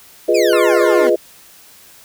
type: chord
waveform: sine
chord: F half-diminished seventh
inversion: none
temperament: equal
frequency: 349.2 / 415.3 / 493.9 / 622.3 Hz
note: F4 / Ab4 / Cb5 / Eb5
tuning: 0 / 0 / 0 / 0 cents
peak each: -16 dBFS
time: 0.28-1.16 s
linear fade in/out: 10 ms
type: exponential sweep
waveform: 20% pulse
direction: down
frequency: 2609 to 231.8 Hz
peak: -16 dBFS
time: 0.34-1.1 s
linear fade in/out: 10 ms
type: harmonic tone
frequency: 352.8 Hz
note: F4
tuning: 18 cents sharp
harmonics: 3 / 4 / 5 / 6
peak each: -23 / -25 / -27 / -29 dBFS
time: 0.53-1.07 s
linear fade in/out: 0 ms
effects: white hiss -44 dBFS RMS until 2.04 s